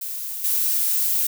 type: noise with level steps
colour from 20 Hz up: violet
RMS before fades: -30 / -21 dBFS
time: 0.01-1.27 s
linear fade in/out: 5 ms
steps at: 0.44 s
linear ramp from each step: 5 ms
effects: none